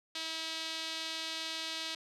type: tone with band-pass filter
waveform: sawtooth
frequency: 322.5 Hz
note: E4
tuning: 38 cents flat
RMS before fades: -39 dBFS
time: 0.15-1.95 s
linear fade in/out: 5 ms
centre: 3900 Hz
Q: 2.2
effects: resampled to 32000 Hz